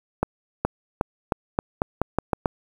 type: accelerating click train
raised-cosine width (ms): 1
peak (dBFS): -6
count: 10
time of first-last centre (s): 0.23-2.458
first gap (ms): 420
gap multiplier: 0.86
effects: 7-bit